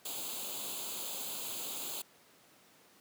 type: noise with comb filter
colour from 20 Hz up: white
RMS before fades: -40 dBFS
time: 0.05-2.02 s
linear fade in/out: 5 ms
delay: 0.27 ms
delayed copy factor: +0.8
effects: pink hiss -62 dBFS RMS until 3 s + high-pass 200 Hz 12 dB/octave